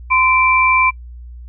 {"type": "tone pair together", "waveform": "sine", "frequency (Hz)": [1029, 2344], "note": ["C6", "D7"], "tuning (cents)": [-29, -4], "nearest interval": "octave + major second", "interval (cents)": 1425, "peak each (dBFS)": -13, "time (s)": [0.1, 0.91], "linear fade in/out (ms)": 20, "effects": ["noise-tail reverb RT60 0.1 s tail -26 dB re dry", "added 60 Hz sine -31 dBFS peak until 1.48 s"]}